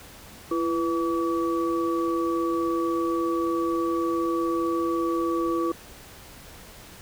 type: tone cluster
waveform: sine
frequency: 336.6 / 493.2 / 1143 Hz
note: E4 / B4 / D6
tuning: +36 / -2 / -47 cents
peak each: -24 / -31 / -29 dBFS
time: 0.51-5.72 s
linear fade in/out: 5 ms
effects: pink hiss -46 dBFS RMS until 7.01 s